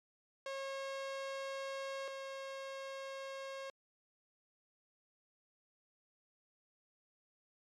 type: tone pair in turn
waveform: sawtooth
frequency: 543 / 541.1 Hz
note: C#5 / C#5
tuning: -36 / -42 cents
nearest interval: unison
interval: 6 cents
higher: first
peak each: -36 / -39 dBFS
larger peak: first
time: 0.46-2.08 / 2.08-3.7 s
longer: neither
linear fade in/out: 2 ms
effects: low-pass 6000 Hz 12 dB/octave + MP3 96 kbps